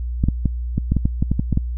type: clicks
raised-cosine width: 5 ms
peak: -5 dBFS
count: 12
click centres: 0.239 / 0.286 / 0.457 / 0.78 / 0.92 / 0.967 / 1.055 / 1.225 / 1.316 / 1.395 / 1.527 / 1.574 s
effects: added 60 Hz sine -22 dBFS peak until 1.77 s